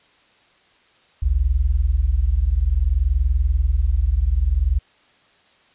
sine tone pair together, 50.94 / 71.5 Hz, G#1 / D2, -33 / -46 cents, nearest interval tritone, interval 587 cents, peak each -18 dBFS, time 1.22-4.79 s, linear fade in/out 10 ms, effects white hiss -56 dBFS RMS until 5.74 s + resampled to 8000 Hz

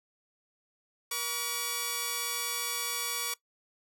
5% pulse tone pair together, 478.9 / 1139 Hz, A#4 / C#6, +47 / +47 cents, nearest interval octave + minor third, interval 1500 cents, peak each -27 / -20 dBFS, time 1.11-3.34 s, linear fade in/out 5 ms, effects noise-tail reverb RT60 0.1 s tail -19 dB re dry

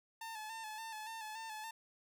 sawtooth tone with vibrato, 880 Hz, A5, in tune, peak -40 dBFS, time 0.21-1.71 s, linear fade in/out 5 ms, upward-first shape square, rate 3.5 Hz, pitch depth 39 cents each way, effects none

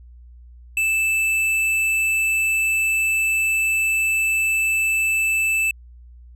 triangle tone with tanh clipping, 2637 Hz, E7, in tune, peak -19 dBFS, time 0.77-5.71 s, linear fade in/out 2 ms, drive 16 dB, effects added 60 Hz sine -41 dBFS peak until 6.35 s

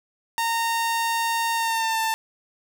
sawtooth tone with pitch glide, 920 to 891.2 Hz, A#5 to A5, -23 to +22 cents, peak -18 dBFS, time 0.38-2.14 s, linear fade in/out 0 ms, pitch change -55 cents, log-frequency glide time 1.54-2.01 s, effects none

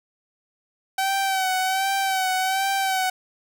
sawtooth tone with vibrato, 764 Hz, G5, 45 cents flat, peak -17 dBFS, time 0.98-3.1 s, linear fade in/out 5 ms, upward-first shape sine, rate 1.3 Hz, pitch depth 42 cents each way, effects none

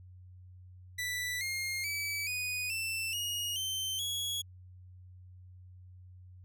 sawtooth tone with pitch steps, 1975.5 / 2130 / 2296 / 2475 / 2668 / 2876 / 3100 / 3342 Hz, B6 / C7 / D7 / D#7 / E7 / F#7 / G7 / G#7, 0 / +30 / -40 / -10 / +20 / -50 / -20 / +10 cents, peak -30 dBFS, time 0.98-4.42 s, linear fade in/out 10 ms, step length 430 ms, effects added 91 Hz sine -50 dBFS peak until 6.44 s

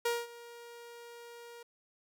sawtooth tone with ADSR envelope, 472.3 Hz, A#4, 23 cents sharp, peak -24 dBFS, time 0.05-1.63 s, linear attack 7 ms, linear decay 210 ms, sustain -20 dB, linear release 6 ms, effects none

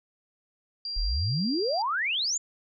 sine tone, 4751 Hz, D8, 19 cents sharp, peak -31 dBFS, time 0.85-1.82 s, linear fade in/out 2 ms
sine exponential sweep, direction up, 32.7 to 7350 Hz, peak -25 dBFS, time 0.96-2.38 s, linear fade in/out 10 ms
effects none

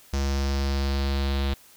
square tone with low-pass filter sweep, 68.9 Hz, C#2, 10 cents flat, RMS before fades -25 dBFS, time 0.13-1.54 s, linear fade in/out 5 ms, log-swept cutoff 5900 to 3800 Hz, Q 3.3, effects white hiss -53 dBFS RMS until 1.76 s

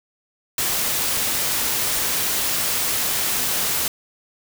white noise, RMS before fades -22 dBFS, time 0.58-3.88 s, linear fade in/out 2 ms, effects none

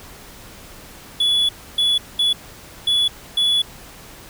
triangle tone bursts at uneven times, 3415 Hz, G#7, 48 cents sharp, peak -13 dBFS, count 5, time 1.2-1.49 / 1.78-1.98 / 2.19-2.33 / 2.87-3.08 / 3.37-3.62 s, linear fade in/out 5 ms, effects pink hiss -41 dBFS RMS until 4.29 s

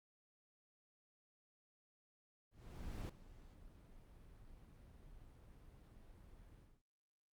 brown noise with ADSR envelope, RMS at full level -43 dBFS, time 2.51-6.82 s, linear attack 580 ms, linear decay 7 ms, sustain -17 dB, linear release 220 ms, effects Opus 48 kbps

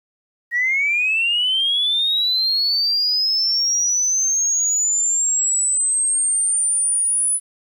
sine linear sweep, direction up, 1878 to 10000 Hz, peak -15 dBFS, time 0.51-7.4 s, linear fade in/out 50 ms, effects tanh soft clip ceiling -11 dBFS + 9-bit

